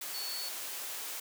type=tone in noise; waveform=sine; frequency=4435 Hz; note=C#8; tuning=in tune; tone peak=-38 dBFS; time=0.14-0.49 s; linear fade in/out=5 ms; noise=white; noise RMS=-40 dBFS; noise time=0.01-1.2 s; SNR=-1 dB; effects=high-pass 400 Hz 12 dB/octave